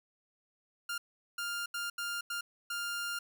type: tone bursts at uneven times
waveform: sawtooth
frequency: 1400 Hz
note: F6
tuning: 4 cents sharp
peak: -31 dBFS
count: 6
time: 0.89-0.98 / 1.38-1.66 / 1.74-1.9 / 1.98-2.21 / 2.3-2.41 / 2.7-3.19 s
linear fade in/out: 5 ms
effects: none